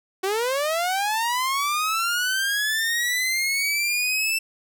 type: linear sweep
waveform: sawtooth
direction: up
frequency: 369.3 to 2666 Hz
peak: -18 dBFS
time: 0.23-4.39 s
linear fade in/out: 10 ms
effects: none